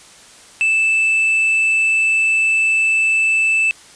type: tone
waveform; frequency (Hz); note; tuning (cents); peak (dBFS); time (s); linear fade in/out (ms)
triangle; 2637; E7; 0; -11; 0.61-3.71; 0
effects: white hiss -43 dBFS RMS until 3.95 s + resampled to 22050 Hz